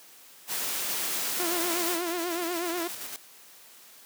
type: noise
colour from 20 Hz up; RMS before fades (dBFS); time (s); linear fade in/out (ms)
white; -31; 0.47-1.99; 50
type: noise with tremolo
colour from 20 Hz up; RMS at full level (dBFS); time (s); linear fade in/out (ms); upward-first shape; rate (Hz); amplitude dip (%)
white; -37; 0.89-3.16; 0; square; 8.5; 35
type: tone with vibrato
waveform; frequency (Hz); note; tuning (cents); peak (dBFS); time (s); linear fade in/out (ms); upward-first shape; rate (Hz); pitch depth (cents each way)
sawtooth; 344.3; F4; -25; -25; 1.39-2.88; 10; triangle; 8.2; 100
effects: white hiss -52 dBFS RMS until 4.05 s + high-pass 200 Hz 12 dB/octave